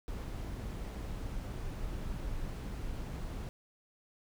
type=noise; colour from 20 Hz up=brown; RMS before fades=-39 dBFS; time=0.08-3.49 s; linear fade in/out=0 ms; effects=none